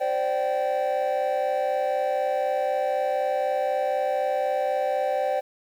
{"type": "chord", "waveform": "triangle", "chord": "C suspended second", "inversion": "none", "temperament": "equal with one note detuned", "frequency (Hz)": [523.3, 587.3, 772.3], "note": ["C5", "D5", "G5"], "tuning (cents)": [0, 0, -26], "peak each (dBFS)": -24, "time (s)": [0, 5.41], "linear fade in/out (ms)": 20, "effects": ["tanh soft clip ceiling -15 dBFS", "9-bit"]}